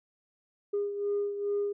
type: beating tone pair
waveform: sine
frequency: 406.7 / 409.1 Hz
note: G#4 / G#4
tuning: -36 / -26 cents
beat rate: 2.4 Hz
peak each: -28 / -35 dBFS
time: 0.73-1.73 s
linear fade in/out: 10 ms
effects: tanh soft clip ceiling -23 dBFS